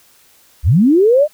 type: linear sweep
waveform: sine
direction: up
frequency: 51.91 to 622.3 Hz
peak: -7 dBFS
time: 0.63-1.28 s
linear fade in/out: 50 ms
effects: white hiss -50 dBFS RMS until 1.33 s